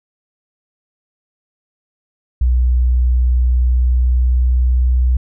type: tone with pitch glide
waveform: sine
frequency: 61.74 to 62.46 Hz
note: B1 to B1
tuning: 0 to +20 cents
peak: -10 dBFS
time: 2.41-5.17 s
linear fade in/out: 5 ms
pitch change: +20 cents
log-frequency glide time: 3.49-5.04 s
effects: none